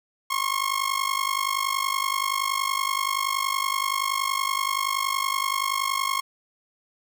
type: tone with amplitude modulation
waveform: sawtooth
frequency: 1082 Hz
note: C#6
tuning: 42 cents flat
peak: -16 dBFS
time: 0.3-6.21 s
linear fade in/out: 10 ms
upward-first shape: sine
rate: 50.6 Hz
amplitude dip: 85%
effects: none